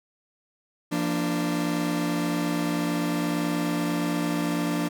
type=chord; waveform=40% pulse; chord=Bb major; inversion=second; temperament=equal with one note detuned; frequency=171.32 / 233.1 / 293.7 Hz; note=F3 / Bb3 / D4; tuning=-33 / 0 / 0 cents; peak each=-28 / -31 / -26 dBFS; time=0.91-4.89 s; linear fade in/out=20 ms; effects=none